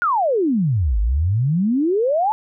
sine exponential two-way sweep, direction down then up, 1481 to 49 to 892 Hz, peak -15 dBFS, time 0.02-2.32 s, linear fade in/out 0 ms, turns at 0.99 s, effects none

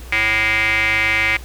square tone with band-pass filter, 109.8 Hz, A2, 3 cents flat, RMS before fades -17 dBFS, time 0.12-1.37 s, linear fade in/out 5 ms, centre 2200 Hz, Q 7.6, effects added 60 Hz sine -32 dBFS peak until 1.44 s + pink hiss -41 dBFS RMS until 1.44 s

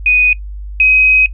sine tone pair in turn, 2489 / 2527 Hz, D#7 / D#7, 0 / +26 cents, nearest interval unison, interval 26 cents, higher second, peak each -7 / -5 dBFS, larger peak second, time 0.06-0.33 / 0.8-1.26 s, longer second, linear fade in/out 2 ms, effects noise-tail reverb RT60 0.1 s tail -21 dB re dry + added 50 Hz sine -23 dBFS peak until 1.33 s

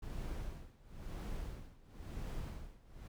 brown noise with tremolo, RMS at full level -41 dBFS, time 0.02-3.08 s, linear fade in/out 10 ms, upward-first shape sine, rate 0.98 Hz, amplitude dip 90%, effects none

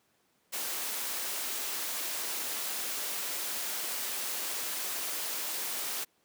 white high-pass noise, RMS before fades -35 dBFS, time 0.52-6.05 s, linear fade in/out 20 ms, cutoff 270 Hz, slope 12 dB/octave, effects pink hiss -71 dBFS RMS until 6.24 s + high-pass 150 Hz 12 dB/octave

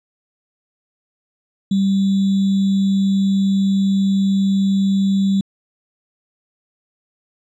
sine tone with sample-and-hold, 195.2 Hz, G3, 7 cents flat, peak -13 dBFS, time 1.71-5.41 s, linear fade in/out 5 ms, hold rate 3675 Hz, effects low-pass 6000 Hz 12 dB/octave

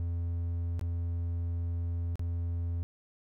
triangle tone with dropouts, 85.4 Hz, F2, 38 cents flat, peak -28 dBFS, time 0-2.83 s, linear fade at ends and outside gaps 0 ms, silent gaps 0.794-0.812 / 2.156-2.194 s, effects none

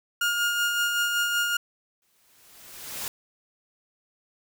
30% pulse tone with tremolo, 1419 Hz, F6, 27 cents sharp, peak -19 dBFS, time 0.21-1.57 s, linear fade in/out 5 ms, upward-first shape sine, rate 5.3 Hz, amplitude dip 35%
white noise with exponential growth, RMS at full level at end -31 dBFS, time 2.02-3.08 s, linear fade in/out 1 ms, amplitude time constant 230 ms
effects none

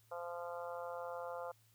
harmonic tone, 173 Hz, F3, 16 cents flat, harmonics 3 / 4 / 5 / 6 / 7 / 8, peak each -44 / -48 / -50 / -52 / -52 / -54 dBFS, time 0.11-1.52 s, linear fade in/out 10 ms, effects added 111 Hz sine -69 dBFS peak until 1.74 s + white hiss -72 dBFS RMS until 1.74 s

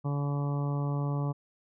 harmonic tone, 143 Hz, D3, 46 cents flat, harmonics 1 / 2 / 3 / 4 / 5 / 6 / 7 / 8, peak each -28 / -38 / -42 / -43 / -46 / -45 / -46 / -45 dBFS, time 0.04-1.33 s, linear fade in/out 20 ms, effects none

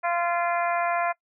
harmonic tone, 345.1 Hz, F4, 21 cents flat, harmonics 2 / 3 / 4 / 5 / 6 / 7, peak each -25 / -29 / -31 / -33 / -35 / -36 dBFS, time 0.03-1.13 s, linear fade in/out 20 ms, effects noise-tail reverb RT60 0.1 s tail -23 dB re dry

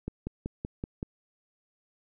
click train, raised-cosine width 3 ms, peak -20 dBFS, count 6, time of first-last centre 0.08-1.029 s, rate 5.27 Hz, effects none

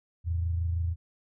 sine tone pair together, 83.7 / 110 Hz, E2 / A2, +27 / 0 cents, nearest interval perfect fourth, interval 473 cents, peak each -26 / -38 dBFS, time 0.24-0.96 s, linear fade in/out 50 ms, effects none

